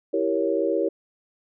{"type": "chord", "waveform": "sine", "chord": "E diminished seventh", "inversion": "none", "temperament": "equal with one note detuned", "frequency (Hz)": [329.6, 390.9, 466.2, 554.4], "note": ["E4", "G4", "Bb4", "Db5"], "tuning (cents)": [0, -5, 0, 0], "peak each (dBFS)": -26, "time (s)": [0.13, 0.89], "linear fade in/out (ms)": 10, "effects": []}